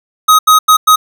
square tone bursts at uneven times, 1261 Hz, D#6, 23 cents sharp, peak -4 dBFS, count 4, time 0.28-0.39 / 0.47-0.59 / 0.68-0.77 / 0.87-0.96 s, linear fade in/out 10 ms, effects none

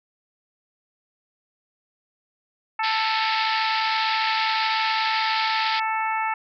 harmonic tone, 441.3 Hz, A4, 5 cents sharp, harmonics 2 / 3 / 4 / 5 / 6, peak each -24 / -29 / -32 / -31 / -36 dBFS, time 2.79-6.34 s, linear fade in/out 5 ms
white band-pass noise, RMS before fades -28 dBFS, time 2.83-5.8 s, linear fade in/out 10 ms, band 1600 to 4900 Hz, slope 96 dB/octave
effects none

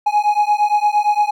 triangle beating tone pair, 830 / 838.7 Hz, G#5 / G#5, -1 / +17 cents, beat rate 8.7 Hz, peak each -14 dBFS, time 0.06-1.31 s, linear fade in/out 10 ms, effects none

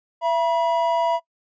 triangle tone pair together, 672 / 965.3 Hz, E5 / B5, +33 / -40 cents, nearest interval tritone, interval 627 cents, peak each -19 dBFS, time 0.21-1.2 s, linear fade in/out 50 ms, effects noise-tail reverb RT60 0.1 s tail -21 dB re dry + resampled to 16000 Hz

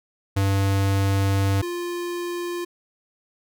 square tone pair in turn, 98 / 349.2 Hz, G2 / F4, 0 / 0 cents, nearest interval octave + minor seventh, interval 2200 cents, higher second, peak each -19 / -27 dBFS, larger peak first, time 0.36-1.62 / 1.62-2.65 s, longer first, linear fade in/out 10 ms, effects none

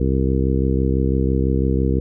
harmonic tone, 66 Hz, C2, 16 cents sharp, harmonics 1 / 2 / 3 / 4 / 5 / 6 / 7, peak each -19 / -22 / -24 / -25 / -26 / -27 / -27 dBFS, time 0-2 s, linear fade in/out 5 ms, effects none

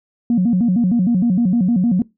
sine tone with vibrato, 207.7 Hz, G#3, in tune, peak -11 dBFS, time 0.3-2.02 s, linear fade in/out 2 ms, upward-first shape square, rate 6.5 Hz, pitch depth 230 cents each way, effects noise-tail reverb RT60 0.2 s tail -22 dB re dry + tanh soft clip ceiling -8 dBFS

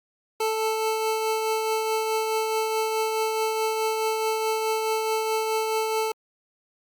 25% pulse tone with tremolo, 440 Hz, A4, in tune, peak -18 dBFS, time 0.4-6.12 s, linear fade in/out 5 ms, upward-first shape triangle, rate 4.7 Hz, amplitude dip 35%, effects Opus 48 kbps

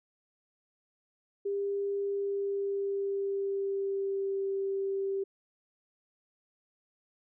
sine tone with pitch glide, 400 to 390.9 Hz, G4 to G4, +35 to -5 cents, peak -29 dBFS, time 1.45-5.24 s, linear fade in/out 10 ms, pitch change -40 cents, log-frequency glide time 1.99-4.47 s, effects none

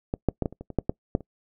clicks, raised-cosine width 2 ms, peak -13 / -7 / -11 / -13 / -28 / -24 / -23 / -8 / -10 / -8 / -28 dBFS, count 11, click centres 0.139 / 0.287 / 0.423 / 0.458 / 0.526 / 0.61 / 0.703 / 0.787 / 0.895 / 1.151 / 1.207 s, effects noise-tail reverb RT60 0.1 s tail -24 dB re dry

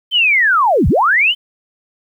sine linear two-way sweep, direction down then up, 3136 to 45.57 to 3136 Hz, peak -9 dBFS, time 0.11-1.35 s, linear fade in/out 50 ms, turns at 0.88 s, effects 8-bit

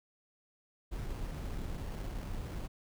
brown noise with sample-and-hold, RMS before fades -39 dBFS, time 0.91-2.68 s, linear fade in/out 20 ms, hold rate 3675 Hz, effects none

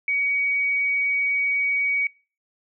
sine tone, 2256 Hz, C#7, 30 cents sharp, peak -20 dBFS, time 0.08-2.07 s, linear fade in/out 2 ms, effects noise-tail reverb RT60 0.4 s tail -25 dB re dry

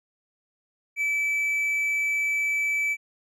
triangle tone, 2308 Hz, D7, 31 cents flat, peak -21 dBFS, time 0.96-2.97 s, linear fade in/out 50 ms, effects none

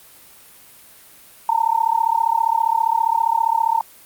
sine tone with amplitude modulation, 909 Hz, A#5, 44 cents flat, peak -11 dBFS, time 1.49-3.81 s, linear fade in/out 2 ms, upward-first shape sine, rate 35 Hz, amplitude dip 95%, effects white hiss -46 dBFS RMS until 4.05 s + Opus 32 kbps

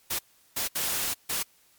white noise bursts at uneven times, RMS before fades -29 dBFS, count 4, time 0.1-0.19 / 0.56-0.68 / 0.75-1.14 / 1.29-1.43 s, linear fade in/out 10 ms, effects white hiss -62 dBFS RMS until 1.78 s + MP3 96 kbps

